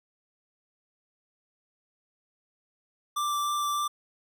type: tone with vibrato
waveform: square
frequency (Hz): 1174.7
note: D6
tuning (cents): 0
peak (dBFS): -27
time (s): 3.16-3.88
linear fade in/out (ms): 10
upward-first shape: sine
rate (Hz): 3.3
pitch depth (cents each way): 8
effects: none